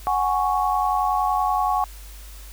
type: chord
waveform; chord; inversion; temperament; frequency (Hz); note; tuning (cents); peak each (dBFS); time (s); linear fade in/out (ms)
sine; F# suspended second; none; equal; 740 / 830.6 / 1108.7; F#5 / G#5 / C#6; 0 / 0 / 0; -23; 0.07-1.84; 0
effects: added 50 Hz sine -38 dBFS peak until 2.52 s + white hiss -46 dBFS RMS until 2.52 s

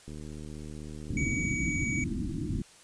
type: click train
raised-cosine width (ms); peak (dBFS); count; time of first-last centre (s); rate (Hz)
3; -30; 105; 0.08-1.45; 75.9
type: low-pass noise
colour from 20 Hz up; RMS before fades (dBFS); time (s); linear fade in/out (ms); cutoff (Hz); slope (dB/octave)
white; -32; 1.1-2.62; 2; 330; 96
type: tone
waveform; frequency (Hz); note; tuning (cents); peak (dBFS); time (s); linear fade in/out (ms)
square; 2265; C#7; +37; -32; 1.17-2.04; 2
effects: white hiss -55 dBFS RMS until 2.83 s + resampled to 22050 Hz

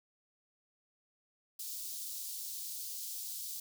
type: high-pass noise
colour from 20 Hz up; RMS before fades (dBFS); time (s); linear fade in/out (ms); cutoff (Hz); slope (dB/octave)
white; -42; 1.59-3.6; 5; 4100; 24
effects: none

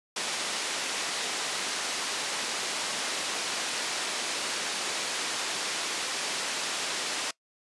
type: band-pass noise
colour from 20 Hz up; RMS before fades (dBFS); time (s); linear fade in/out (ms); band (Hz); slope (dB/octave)
white; -32; 0.16-7.31; 5; 270 to 6100; 12
effects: noise-tail reverb RT60 0.1 s tail -22 dB re dry + resampled to 24000 Hz

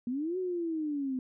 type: linear two-way sweep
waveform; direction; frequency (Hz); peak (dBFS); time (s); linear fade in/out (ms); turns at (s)
sine; up then down; 233.1 to 375.5 to 252.7; -30; 0.07-1.19; 2; 0.38
effects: none

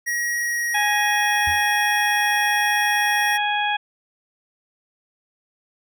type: tone with pitch glide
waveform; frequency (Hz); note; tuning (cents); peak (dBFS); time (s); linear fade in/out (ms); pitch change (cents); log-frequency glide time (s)
square; 1900 to 1870.6; A#6 to A#6; +33 to +6; -22; 0.06-3.38; 20; -27; 0.32-1.63
type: harmonic tone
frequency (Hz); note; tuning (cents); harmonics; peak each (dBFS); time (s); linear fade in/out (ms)
830.6; G#5; 0; 1 / 2 / 3 / 4; -22 / -25 / -27 / -28; 0.74-3.77; 10
type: tone with exponential decay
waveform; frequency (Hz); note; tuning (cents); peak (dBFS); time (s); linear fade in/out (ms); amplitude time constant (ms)
triangle; 80.5; E2; -41; -23; 1.47-1.67; 5; 43
effects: none

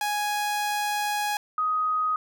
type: tone pair in turn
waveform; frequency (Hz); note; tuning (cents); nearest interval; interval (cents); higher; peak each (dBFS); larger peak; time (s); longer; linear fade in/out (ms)
sawtooth / sine; 831 / 1252.7; G#5 / D#6; +1 / +11; perfect fifth; 710; second; -21 / -22; first; 0.01-1.37 / 1.58-2.16; first; 2
effects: none

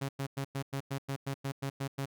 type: tone bursts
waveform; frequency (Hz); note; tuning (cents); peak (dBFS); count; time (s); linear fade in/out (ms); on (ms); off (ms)
sawtooth; 137.3; C#3; -16; -29; 12; 0.01-2.058; 10; 79; 100
effects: none

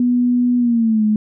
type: tone with pitch glide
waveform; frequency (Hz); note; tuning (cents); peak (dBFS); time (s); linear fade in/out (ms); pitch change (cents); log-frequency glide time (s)
sine; 245.2 to 213.5; B3 to G#3; -12 to +48; -12; 0-1.16; 2; -240; 0.58-1.04
effects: none

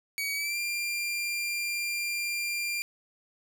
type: tone with pitch glide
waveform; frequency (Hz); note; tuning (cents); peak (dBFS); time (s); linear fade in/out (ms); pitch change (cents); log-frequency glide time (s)
sawtooth; 2261 to 2386; C#7 to D7; +34 to +27; -26; 0.18-2.82; 0; +93; 0.34-0.58
effects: none

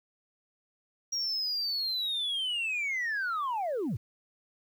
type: linear sweep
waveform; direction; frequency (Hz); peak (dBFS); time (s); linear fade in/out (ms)
sine; down; 5660 to 82.7; -27; 1.12-3.97; 10
effects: tanh soft clip ceiling -27 dBFS + 10-bit

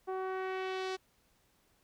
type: tone with low-pass filter sweep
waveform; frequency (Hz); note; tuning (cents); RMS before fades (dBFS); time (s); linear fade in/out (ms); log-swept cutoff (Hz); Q
sawtooth; 376.5; F#4; +30; -37; 0.07-0.97; 20; 920 to 5300; 1.3
effects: pink hiss -71 dBFS RMS until 1.83 s

